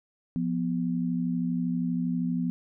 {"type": "tone pair together", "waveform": "sine", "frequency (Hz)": [174.61, 247.2], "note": ["F3", "B3"], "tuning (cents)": [0, 2], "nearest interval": "tritone", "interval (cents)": 602, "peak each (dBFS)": -28, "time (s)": [0.36, 2.5], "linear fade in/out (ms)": 0, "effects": []}